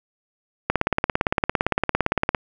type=click train; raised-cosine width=0.5 ms; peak=-3 dBFS; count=30; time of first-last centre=0.7-2.348 s; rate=17.6 Hz; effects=none